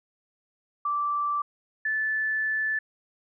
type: tone pair in turn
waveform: sine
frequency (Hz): 1168 / 1746.1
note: D6 / A6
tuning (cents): -10 / -14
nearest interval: perfect fifth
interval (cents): 696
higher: second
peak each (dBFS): -24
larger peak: neither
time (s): 0.85-1.42 / 1.85-2.79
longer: second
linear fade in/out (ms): 5
effects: none